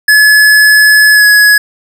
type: tone with pitch glide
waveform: square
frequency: 1708 to 1682.5 Hz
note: G#6 to G#6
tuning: +48 to +22 cents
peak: -3 dBFS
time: 0.08-1.58 s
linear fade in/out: 5 ms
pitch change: -26 cents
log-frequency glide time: 1.13-1.25 s
effects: none